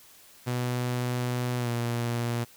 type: tone with pitch glide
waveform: sawtooth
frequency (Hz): 123.47 to 118.78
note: B2 to A#2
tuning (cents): 0 to +33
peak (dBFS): -23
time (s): 0.46-2.45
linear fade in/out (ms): 20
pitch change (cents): -67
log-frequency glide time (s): 1.58-1.7
effects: white hiss -54 dBFS RMS until 2.56 s